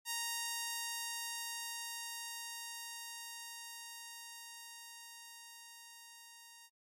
5% pulse tone with level ramp, 932.3 Hz, A#5, in tune, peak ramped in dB -24 to -43 dBFS, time 0.05-6.7 s, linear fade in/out 50 ms, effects noise-tail reverb RT60 0.1 s tail -26 dB re dry + MP3 64 kbps

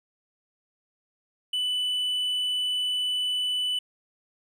triangle tone, 2986 Hz, F#7, 15 cents sharp, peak -23 dBFS, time 1.53-3.79 s, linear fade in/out 5 ms, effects none

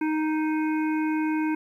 harmonic tone, 311.1 Hz, D#4, in tune, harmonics 1 / 3 / 5 / 7 / 8, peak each -23 / -33 / -37 / -40 / -41 dBFS, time 0.01-1.55 s, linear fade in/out 5 ms, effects 10-bit

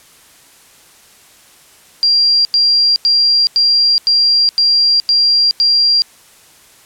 sine tone bursts, 4760 Hz, D8, 22 cents sharp, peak -8 dBFS, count 8, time 2.03-6.02 s, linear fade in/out 0 ms, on 420 ms, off 90 ms, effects white hiss -45 dBFS RMS until 6.85 s + low-pass 12000 Hz 12 dB/octave

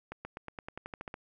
accelerating click train, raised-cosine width 0.5 ms, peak -25 dBFS, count 12, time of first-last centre 0.12-1.141 s, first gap 130 ms, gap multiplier 0.93, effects none

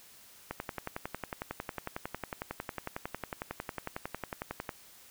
click train, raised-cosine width 0.5 ms, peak -20 dBFS, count 47, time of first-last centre 0.51-4.692 s, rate 11 Hz, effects white hiss -56 dBFS RMS until 5.1 s

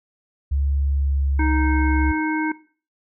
sine tone with pitch glide, 70 to 69.04 Hz, C#2 to C#2, +18 to -6 cents, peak -18 dBFS, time 0.51-2.12 s, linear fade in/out 10 ms, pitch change -24 cents, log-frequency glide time 0.76-1.36 s
harmonic tone, 311.2 Hz, D#4, in tune, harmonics 1 / 3 / 5 / 7, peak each -22 / -27 / -29 / -30 dBFS, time 1.39-2.52 s, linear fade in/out 5 ms
effects noise-tail reverb RT60 0.4 s tail -18 dB re dry

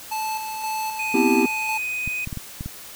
square tone with tremolo, 873 Hz, A5, 14 cents flat, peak -25 dBFS, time 0.11-1.78 s, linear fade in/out 10 ms, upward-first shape square, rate 1.9 Hz, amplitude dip 40%
triangle tone, 2500 Hz, D#7, 8 cents sharp, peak -23 dBFS, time 0.99-2.25 s, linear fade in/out 5 ms
triangle chord, C major seventh, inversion third, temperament just, 245.3 / 261.6 / 327 / 392.4 Hz, B3 / C4 / E4 / G4, -12 / 0 / -14 / +2 cents, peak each -20 dBFS, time 1.14-1.46 s, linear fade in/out 5 ms
clicks, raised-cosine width 5 ms, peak -18 dBFS, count 6, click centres 2.076 / 2.274 / 2.328 / 2.373 / 2.609 / 2.66 s
effects white hiss -40 dBFS RMS until 2.95 s

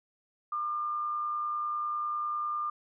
sine tone with amplitude modulation, 1200 Hz, D6, 37 cents sharp, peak -28 dBFS, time 0.52-2.7 s, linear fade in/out 5 ms, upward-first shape sine, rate 110 Hz, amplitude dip 35%, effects none

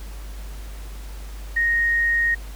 sine tone, 1864.7 Hz, A#6, in tune, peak -17 dBFS, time 1.56-2.35 s, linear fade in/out 10 ms, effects added 50 Hz sine -32 dBFS peak until 2.55 s + pink hiss -45 dBFS RMS until 2.55 s

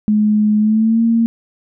sine tone with pitch glide, 211.7 to 229.5 Hz, G#3 to A#3, +33 to -27 cents, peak -10 dBFS, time 0.08-1.26 s, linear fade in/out 0 ms, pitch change +140 cents, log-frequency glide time 0.59-1.02 s, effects none

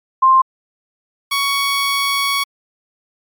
sine / 15% pulse tone pair in turn, 1052 / 1117.1 Hz, C6 / C#6, +9 / +13 cents, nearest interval minor second, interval 104 cents, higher second, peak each -7 / -9 dBFS, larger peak first, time 0.22-0.42 / 1.31-2.44 s, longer second, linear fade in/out 10 ms, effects MP3 96 kbps

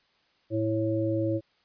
harmonic tone, 110 Hz, A2, in tune, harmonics 1 / 3 / 5, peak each -30 / -27 / -30 dBFS, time 0.5-1.41 s, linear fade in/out 50 ms, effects white hiss -67 dBFS RMS until 1.64 s + resampled to 11025 Hz

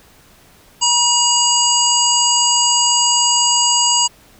harmonic tone, 959 Hz, A#5, 49 cents sharp, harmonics 1 / 3 / 5 / 7 / 8, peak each -18 / -18 / -18 / -18 / -18 dBFS, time 0.81-4.08 s, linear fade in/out 20 ms, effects pink hiss -48 dBFS RMS until 4.39 s

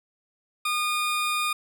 20% pulse tone, 1221 Hz, D#6, 33 cents flat, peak -19 dBFS, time 0.65-1.53 s, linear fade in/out 5 ms, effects none

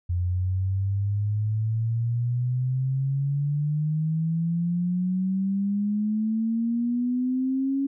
sine exponential sweep, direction up, 87.31 to 277.2 Hz, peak -22 dBFS, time 0.09-7.87 s, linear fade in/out 10 ms, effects none

